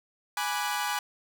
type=chord; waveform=sawtooth; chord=G# half-diminished seventh; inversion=none; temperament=equal with one note detuned; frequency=830.6 / 982.6 / 1174.7 / 1480 Hz; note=G#5 / B5 / D6 / F#6; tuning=0 / -9 / 0 / 0 cents; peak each=-28 / -30 / -32 / -32 dBFS; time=0.37-0.99 s; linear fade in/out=2 ms; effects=none